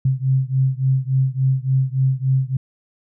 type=beating tone pair; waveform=sine; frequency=130.81 / 134.31 Hz; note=C3 / C3; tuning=0 / +46 cents; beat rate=3.5 Hz; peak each=-18 / -19 dBFS; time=0.05-2.57 s; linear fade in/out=5 ms; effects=none